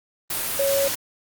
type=tone in noise; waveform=sine; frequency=554.4 Hz; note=C#5; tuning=in tune; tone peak=-19 dBFS; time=0.59-0.88 s; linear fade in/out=5 ms; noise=white; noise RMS=-26 dBFS; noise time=0.3-0.95 s; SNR=+4 dB; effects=Opus 32 kbps